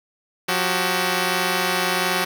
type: tone pair together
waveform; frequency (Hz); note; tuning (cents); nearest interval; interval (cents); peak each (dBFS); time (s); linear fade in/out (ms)
5% pulse; 179.7 / 380.8; F3 / F#4; +50 / +50; octave + minor second; 1300; -11; 0.48-2.25; 10
effects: none